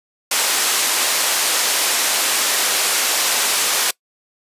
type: band-pass noise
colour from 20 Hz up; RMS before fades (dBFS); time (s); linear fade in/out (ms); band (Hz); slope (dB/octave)
white; -18; 0.31-3.91; 5; 410 to 9900; 12
effects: noise-tail reverb RT60 0.1 s tail -23 dB re dry + resampled to 32000 Hz